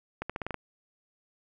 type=accelerating click train; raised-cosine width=0.5 ms; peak=-18 dBFS; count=7; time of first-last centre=0.22-0.543 s; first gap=76 ms; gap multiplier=0.86; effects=none